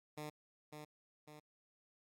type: tone with echo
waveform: 10% pulse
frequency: 150.9 Hz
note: D3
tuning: 47 cents sharp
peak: -36 dBFS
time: 0.17-0.3 s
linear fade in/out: 10 ms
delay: 550 ms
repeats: 2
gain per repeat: -5 dB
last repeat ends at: 1.4 s
effects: AAC 64 kbps